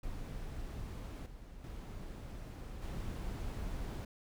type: noise with level steps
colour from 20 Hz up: brown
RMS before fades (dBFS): -43 / -51 / -45 / -40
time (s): 0.03-4.05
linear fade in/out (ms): 5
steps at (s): 1.26 / 1.64 / 2.82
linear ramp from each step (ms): 2
effects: none